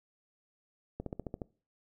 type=slowing click train; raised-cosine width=2 ms; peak=-24 dBFS; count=7; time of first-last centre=1-1.418 s; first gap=63 ms; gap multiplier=1.04; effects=noise-tail reverb RT60 0.4 s tail -23 dB re dry